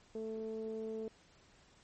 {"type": "tone with low-pass filter", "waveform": "sawtooth", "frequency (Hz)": 220.7, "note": "A3", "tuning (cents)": 5, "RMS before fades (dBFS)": -41, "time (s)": [0.15, 1.08], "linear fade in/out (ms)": 0, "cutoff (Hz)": 480, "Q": 5.8, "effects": ["pink hiss -65 dBFS RMS until 1.83 s", "MP3 32 kbps"]}